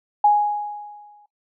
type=tone with exponential decay; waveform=sine; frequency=830.6 Hz; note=G#5; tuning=in tune; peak=-10 dBFS; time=0.24-1.26 s; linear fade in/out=5 ms; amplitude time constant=220 ms; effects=noise-tail reverb RT60 0.1 s tail -17 dB re dry